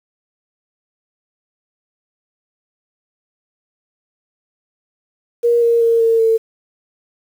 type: tone with pitch steps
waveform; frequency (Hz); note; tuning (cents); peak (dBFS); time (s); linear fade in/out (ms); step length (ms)
sine; 472.8 / 466.8 / 460.9 / 455.1 / 449.4; A#4 / A#4 / A#4 / A#4 / A4; +24 / +2 / -20 / -42 / +37; -10; 5.43-6.38; 20; 190
effects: 7-bit

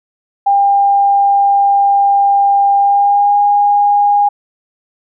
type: tone with pitch glide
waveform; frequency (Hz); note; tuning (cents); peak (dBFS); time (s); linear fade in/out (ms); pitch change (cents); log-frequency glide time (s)
sine; 800 to 817.3; G5 to G#5; +35 to -28; -7; 0.46-4.29; 10; +37; 2.78-3.37
effects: none

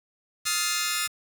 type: chord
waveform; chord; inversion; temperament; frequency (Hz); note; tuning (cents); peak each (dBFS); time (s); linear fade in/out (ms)
10% pulse; F dominant seventh; third; just; 1257.2 / 1396.9 / 1746.1 / 2095; Eb6 / F6 / A6 / C7; +18 / 0 / -14 / +2; -22 / -23 / -23 / -22; 0.45-1.08; 20
effects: 7-bit

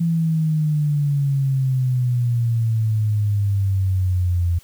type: exponential sweep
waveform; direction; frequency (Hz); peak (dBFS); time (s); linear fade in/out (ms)
sine; down; 168.6 to 85.2; -16; 0-4.59; 10
effects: white hiss -51 dBFS RMS until 4.63 s

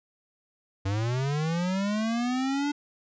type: linear sweep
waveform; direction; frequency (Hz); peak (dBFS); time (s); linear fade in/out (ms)
square; up; 94.5 to 293.7; -26; 0.85-2.72; 10
effects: resampled to 16000 Hz

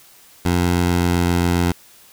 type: tone with pitch glide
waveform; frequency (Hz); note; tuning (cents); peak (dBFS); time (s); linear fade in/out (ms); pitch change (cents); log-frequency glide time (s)
15% pulse; 88 to 87.29; F2 to F2; +14 to 0; -9; 0.45-1.72; 5; -14; 0.76-1.39
effects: white hiss -48 dBFS RMS until 2.12 s

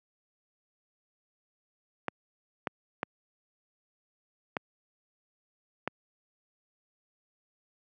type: clicks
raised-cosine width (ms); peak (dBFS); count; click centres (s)
0.5; -14; 5; 2.083 / 2.672 / 3.031 / 4.568 / 5.876
effects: high-pass 150 Hz 12 dB/octave

